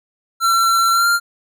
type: tone with pitch glide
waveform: square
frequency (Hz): 1354 to 1392.9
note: E6 to F6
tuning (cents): +46 to -5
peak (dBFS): -13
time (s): 0.4-1.2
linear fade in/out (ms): 50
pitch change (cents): +49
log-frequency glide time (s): 0.91-1.08
effects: none